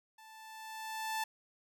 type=tone with level ramp; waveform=sawtooth; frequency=880 Hz; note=A5; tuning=in tune; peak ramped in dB=-51 to -29 dBFS; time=0.18-1.24 s; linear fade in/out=5 ms; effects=none